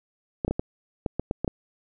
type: clicks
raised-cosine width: 2 ms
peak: -12 dBFS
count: 9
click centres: 0.448 / 0.48 / 0.51 / 0.595 / 1.062 / 1.196 / 1.311 / 1.446 / 1.478 s
effects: none